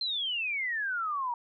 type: exponential sweep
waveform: sine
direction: down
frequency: 4186 to 934 Hz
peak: -29 dBFS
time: 0.01-1.34 s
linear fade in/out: 2 ms
effects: none